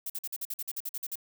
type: noise bursts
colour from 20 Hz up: violet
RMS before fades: -35 dBFS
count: 13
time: 0.06-1.156 s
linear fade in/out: 5 ms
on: 40 ms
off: 48 ms
effects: none